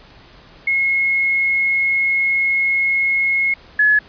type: tone pair in turn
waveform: sine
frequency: 2167 / 1702.2 Hz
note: C#7 / G#6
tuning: -40 / +42 cents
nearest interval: major third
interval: 418 cents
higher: first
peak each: -14 / -10 dBFS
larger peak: second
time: 0.67-3.54 / 3.79-3.99 s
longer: first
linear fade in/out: 5 ms
effects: pink hiss -45 dBFS RMS until 4.08 s + resampled to 11025 Hz